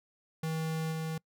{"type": "tone with level steps", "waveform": "square", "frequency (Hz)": 160, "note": "D#3", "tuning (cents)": 49, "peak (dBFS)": [-32, -34], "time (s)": [0.43, 1.18], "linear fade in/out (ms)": 5, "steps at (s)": 0.91, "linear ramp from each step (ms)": 20, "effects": ["noise-tail reverb RT60 0.1 s tail -25 dB re dry"]}